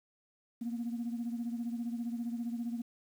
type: beating tone pair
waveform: sine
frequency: 233.1 / 248.1 Hz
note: A#3 / B3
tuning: 0 / +8 cents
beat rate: 15 Hz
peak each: -34 / -40 dBFS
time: 0.61-2.82 s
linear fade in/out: 10 ms
effects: tanh soft clip ceiling -29 dBFS + 10-bit